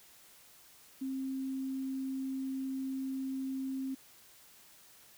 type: tone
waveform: sine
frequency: 265.9 Hz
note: C4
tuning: 28 cents sharp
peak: -34 dBFS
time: 1.01-3.95 s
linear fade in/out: 10 ms
effects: white hiss -59 dBFS RMS until 5.17 s

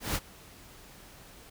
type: noise with ADSR envelope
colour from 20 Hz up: pink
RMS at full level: -29 dBFS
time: 0-1.5 s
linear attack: 150 ms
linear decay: 45 ms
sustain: -23 dB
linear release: 7 ms
effects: none

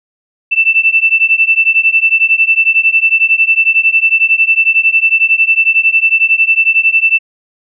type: beating tone pair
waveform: sine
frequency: 2658 / 2669 Hz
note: E7 / E7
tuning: +14 / +21 cents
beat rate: 11 Hz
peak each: -10 dBFS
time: 0.51-7.19 s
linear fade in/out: 20 ms
effects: none

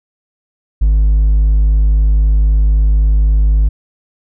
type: tone with hard clipping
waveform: sine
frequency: 51.91 Hz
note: G#1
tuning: in tune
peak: -8 dBFS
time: 0.81-3.69 s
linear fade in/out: 10 ms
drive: 2 dB
effects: none

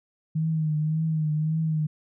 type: tone with vibrato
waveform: sine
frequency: 156.3 Hz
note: D#3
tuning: 8 cents sharp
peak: -22 dBFS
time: 0.35-1.87 s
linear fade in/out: 10 ms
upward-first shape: triangle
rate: 1.8 Hz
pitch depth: 56 cents each way
effects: none

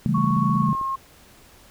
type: chord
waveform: sine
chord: A dominant seventh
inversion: first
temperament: just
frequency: 137.5 / 165 / 198 / 220 Hz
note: C#3 / E3 / G3 / A3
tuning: -14 / +2 / +18 / 0 cents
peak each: -24 dBFS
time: 0.06-0.73 s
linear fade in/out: 0 ms
type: tone with pitch glide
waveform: sine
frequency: 1108.7 to 1074 Hz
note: C#6 to C6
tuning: 0 to +45 cents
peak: -23 dBFS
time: 0.14-0.96 s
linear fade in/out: 10 ms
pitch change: -55 cents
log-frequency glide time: 0.6-0.72 s
type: click train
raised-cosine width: 3 ms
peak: -27 dBFS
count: 11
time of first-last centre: 0.18-0.813 s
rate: 15.8 Hz
effects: pink hiss -51 dBFS RMS until 1.7 s

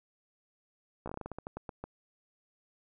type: slowing click train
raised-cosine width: 1 ms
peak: -25 dBFS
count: 14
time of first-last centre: 1.06-1.84 s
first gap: 15 ms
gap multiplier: 1.21
effects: none

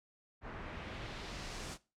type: noise with low-pass filter sweep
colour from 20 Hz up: pink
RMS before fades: -45 dBFS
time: 0.41-1.78 s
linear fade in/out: 50 ms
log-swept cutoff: 1500 to 8500 Hz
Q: 1.1
effects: noise-tail reverb RT60 0.3 s tail -19 dB re dry

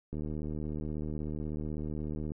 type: click train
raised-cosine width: 3 ms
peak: -25 dBFS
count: 168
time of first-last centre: 0.13-2.319 s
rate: 76.3 Hz
effects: none

